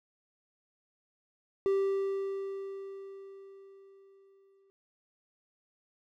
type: tone with exponential decay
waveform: triangle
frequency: 391 Hz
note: G4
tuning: 4 cents flat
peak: -22 dBFS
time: 1.66-4.7 s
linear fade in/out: 0 ms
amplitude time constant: 660 ms
effects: none